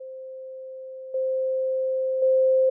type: tone with level steps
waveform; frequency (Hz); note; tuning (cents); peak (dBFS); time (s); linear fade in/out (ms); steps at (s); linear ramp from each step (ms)
sine; 523; C5; -1; -35 / -22 / -16; 0-2.7; 10; 1.14 / 2.22; 5
effects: none